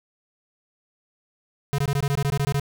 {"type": "tone bursts", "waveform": "square", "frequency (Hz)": 141.2, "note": "C#3", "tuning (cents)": 32, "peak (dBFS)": -21, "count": 12, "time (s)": [1.73, 2.597], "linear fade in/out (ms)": 0, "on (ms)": 53, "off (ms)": 21, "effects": []}